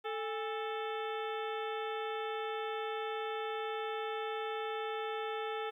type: harmonic tone with a mistuned harmonic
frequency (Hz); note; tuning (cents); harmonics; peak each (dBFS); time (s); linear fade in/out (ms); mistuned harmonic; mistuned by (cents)
439.6; A4; -2; 1 / 2 / 3 / 4 / 5 / 6 / 7 / 8; -38 / -41 / -43 / -48 / -50 / -51 / -52 / -51; 0.04-5.71; 20; 2; -120
effects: 12-bit